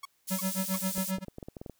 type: tone bursts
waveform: sawtooth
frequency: 1108.7 Hz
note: C#6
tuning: in tune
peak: -34 dBFS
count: 3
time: 0.03-0.762 s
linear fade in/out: 5 ms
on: 24 ms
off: 330 ms
type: high-pass noise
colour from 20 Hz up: pink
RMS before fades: -36 dBFS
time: 0.27-1.12 s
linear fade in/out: 20 ms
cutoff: 7500 Hz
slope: 12 dB/octave
type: tone with tremolo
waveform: square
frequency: 189.3 Hz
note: F#3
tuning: 40 cents sharp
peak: -28 dBFS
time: 0.3-1.25 s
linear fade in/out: 20 ms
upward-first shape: sine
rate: 7.5 Hz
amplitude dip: 100%
type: clicks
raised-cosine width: 2 ms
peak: -27 dBFS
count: 10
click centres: 0.98 / 1.184 / 1.283 / 1.384 / 1.428 / 1.485 / 1.568 / 1.615 / 1.662 / 1.697 s
effects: white hiss -71 dBFS RMS until 1.79 s